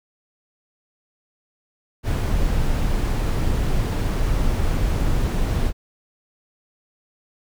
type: noise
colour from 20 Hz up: brown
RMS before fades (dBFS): -20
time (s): 2.03-5.73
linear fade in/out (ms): 50
effects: none

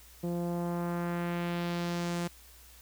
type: tone with low-pass filter sweep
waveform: sawtooth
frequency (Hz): 173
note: F3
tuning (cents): -16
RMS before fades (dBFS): -33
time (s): 0.23-2.28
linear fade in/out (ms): 10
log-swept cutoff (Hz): 490 to 9600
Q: 1.2
effects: added 60 Hz sine -56 dBFS peak until 2.81 s + white hiss -56 dBFS RMS until 2.81 s

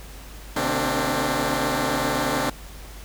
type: tone cluster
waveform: 10% pulse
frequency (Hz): 127.8 / 150.5 / 228 / 264.9 / 293.7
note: C3 / D3 / A#3 / C4 / D4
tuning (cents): -40 / +43 / -38 / +22 / 0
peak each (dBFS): -22 / -24 / -22 / -18 / -18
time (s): 0.56-2.5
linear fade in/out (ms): 5
effects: added 50 Hz sine -39 dBFS peak until 3.04 s + pink hiss -44 dBFS RMS until 3.04 s

